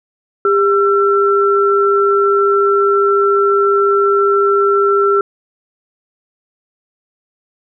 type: tone pair together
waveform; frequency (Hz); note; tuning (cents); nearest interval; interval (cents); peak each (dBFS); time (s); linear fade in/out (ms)
sine; 400.3 / 1346.4; G4 / E6; +36 / +36; octave + major sixth; 2100; -11 / -13; 0.45-5.21; 2
effects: none